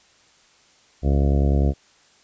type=harmonic tone; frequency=70 Hz; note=C#2; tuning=18 cents sharp; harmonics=1 / 2 / 3 / 4 / 5 / 6 / 7 / 8 / 9 / 10; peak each=-17 / -23 / -27 / -29 / -31 / -33 / -34 / -35 / -36 / -37 dBFS; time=1.02-1.74 s; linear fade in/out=50 ms; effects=white hiss -56 dBFS RMS until 2.23 s + resampled to 16000 Hz